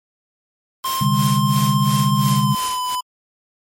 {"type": "tone with pitch glide", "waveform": "square", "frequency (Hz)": [1055, 1002.1], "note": ["C6", "B5"], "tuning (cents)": [14, 25], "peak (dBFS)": -21, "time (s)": [0.84, 3.01], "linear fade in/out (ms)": 10, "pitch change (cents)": -89, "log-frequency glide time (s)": [2.18, 2.81]}
{"type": "noise with tremolo", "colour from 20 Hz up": "white", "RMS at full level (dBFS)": -27, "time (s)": [0.84, 2.95], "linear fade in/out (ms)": 0, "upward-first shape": "sine", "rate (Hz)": 2.9, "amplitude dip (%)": 90}
{"type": "chord", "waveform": "sine", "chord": "C suspended second", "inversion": "none", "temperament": "equal with one note detuned", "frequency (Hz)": [130.81, 146.83, 200.9], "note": ["C3", "D3", "G3"], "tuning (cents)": [0, 0, 43], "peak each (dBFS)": [-19, -19, -19], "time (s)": [1.01, 2.55], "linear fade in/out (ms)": 5}
{"effects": ["MP3 64 kbps"]}